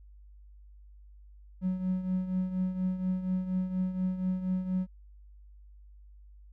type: tone with tremolo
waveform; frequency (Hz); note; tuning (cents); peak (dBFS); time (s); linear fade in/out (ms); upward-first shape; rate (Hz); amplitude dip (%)
triangle; 185; F#3; 0; -22; 1.61-4.87; 50; triangle; 4.2; 75
effects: tanh soft clip ceiling -21 dBFS + added 50 Hz sine -50 dBFS peak until 6.52 s